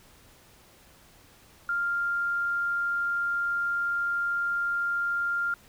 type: tone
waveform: sine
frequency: 1396.9 Hz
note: F6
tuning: in tune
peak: -25 dBFS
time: 1.69-5.54 s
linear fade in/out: 2 ms
effects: pink hiss -56 dBFS RMS until 5.68 s